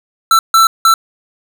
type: tone bursts at uneven times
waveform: square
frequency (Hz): 1334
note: E6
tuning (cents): +20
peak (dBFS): -6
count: 3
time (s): 0.31-0.39 / 0.54-0.67 / 0.85-0.94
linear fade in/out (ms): 2
effects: none